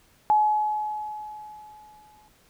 sine tone with exponential decay, 849 Hz, G#5, 38 cents sharp, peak -15 dBFS, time 0.3-2.28 s, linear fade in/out 0 ms, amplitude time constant 430 ms, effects pink hiss -60 dBFS RMS until 2.49 s

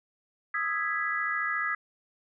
sine chord, E major seventh, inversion third, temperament equal, 1244.5 / 1318.5 / 1661.2 / 1975.5 Hz, D#6 / E6 / G#6 / B6, 0 / 0 / 0 / 0 cents, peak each -33 / -36 / -31 / -32 dBFS, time 0.54-1.75 s, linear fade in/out 5 ms, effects none

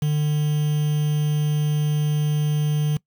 triangle tone with quantisation, 150 Hz, D3, 37 cents sharp, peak -16 dBFS, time 0.02-2.97 s, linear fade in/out 5 ms, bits 6, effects noise-tail reverb RT60 0.1 s tail -22 dB re dry

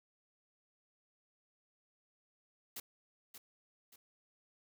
white noise with echo, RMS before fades -44 dBFS, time 2.76-2.8 s, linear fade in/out 5 ms, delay 580 ms, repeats 2, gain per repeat -8 dB, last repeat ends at 3.96 s, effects none

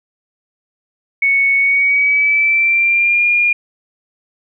sine tone with pitch glide, 2217 to 2418 Hz, C#7 to D7, 0 to +50 cents, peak -10 dBFS, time 1.22-3.53 s, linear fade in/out 5 ms, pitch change +150 cents, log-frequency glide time 1.57-3.25 s, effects none

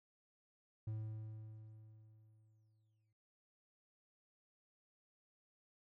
triangle tone with exponential decay, 109 Hz, A2, 16 cents flat, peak -37 dBFS, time 0.87-3.13 s, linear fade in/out 5 ms, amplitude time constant 490 ms, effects none

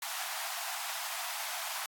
pink high-pass noise, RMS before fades -38 dBFS, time 0.02-1.86 s, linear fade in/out 2 ms, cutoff 660 Hz, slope 96 dB/octave, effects AAC 64 kbps

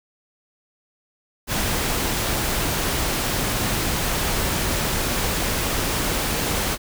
pink noise, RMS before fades -23 dBFS, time 1.47-6.78 s, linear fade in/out 50 ms, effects none

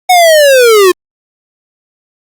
square linear sweep, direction down, 743 to 349.2 Hz, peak -3 dBFS, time 0.09-0.92 s, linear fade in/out 10 ms, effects Opus 48 kbps

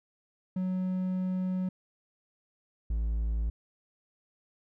triangle tone pair in turn, 185 / 55.54 Hz, F#3 / A1, 0 / +17 cents, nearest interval octave + major sixth, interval 2083 cents, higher first, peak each -26 / -25 dBFS, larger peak second, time 0.56-1.69 / 2.9-3.5 s, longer first, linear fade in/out 5 ms, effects none

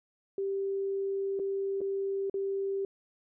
sine tone with dropouts, 392 Hz, G4, in tune, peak -29 dBFS, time 0.38-2.85 s, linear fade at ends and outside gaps 2 ms, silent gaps 1.392-1.397 / 1.807-1.814 / 2.298-2.341 s, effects none

